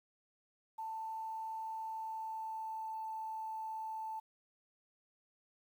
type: tone with pitch glide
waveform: sine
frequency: 887 to 880.9 Hz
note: A5 to A5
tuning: +14 to +2 cents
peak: -39 dBFS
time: 0.78-4.2 s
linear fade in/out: 10 ms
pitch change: -12 cents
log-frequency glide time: 1.73-3.27 s
effects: 11-bit